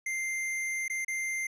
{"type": "tone with dropouts", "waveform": "square", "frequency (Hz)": 2093, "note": "C7", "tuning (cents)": 0, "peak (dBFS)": -31, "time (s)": [0.06, 1.47], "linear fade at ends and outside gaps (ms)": 5, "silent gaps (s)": [[0.881, 0.898], [1.048, 1.08]], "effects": ["low-pass 12000 Hz 12 dB/octave"]}